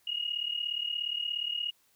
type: tone pair together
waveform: sine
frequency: 2859 / 2896 Hz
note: F7 / F#7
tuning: +40 / -38 cents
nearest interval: unison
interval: 22 cents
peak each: -33 / -34 dBFS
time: 0.07-1.71 s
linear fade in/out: 5 ms
effects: white hiss -68 dBFS RMS until 1.95 s